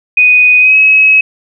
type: tone with pitch glide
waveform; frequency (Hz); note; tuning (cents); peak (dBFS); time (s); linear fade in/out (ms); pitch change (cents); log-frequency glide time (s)
sine; 2489 to 2560; D#7 to D#7; 0 to +49; -3; 0.17-1.21; 5; +49; 0.59-0.76
effects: none